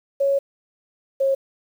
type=tone pair in turn; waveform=sine; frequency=554.4 / 542.1 Hz; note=C#5 / C#5; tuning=0 / -39 cents; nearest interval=unison; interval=39 cents; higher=first; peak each=-16 dBFS; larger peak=neither; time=0.2-0.39 / 1.2-1.35 s; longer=first; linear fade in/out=10 ms; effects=8-bit